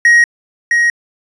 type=tone with echo; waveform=triangle; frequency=1886 Hz; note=A#6; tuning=20 cents sharp; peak=-3 dBFS; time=0.05-0.24 s; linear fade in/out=2 ms; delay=660 ms; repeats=1; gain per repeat=-4 dB; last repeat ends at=0.9 s; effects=resampled to 22050 Hz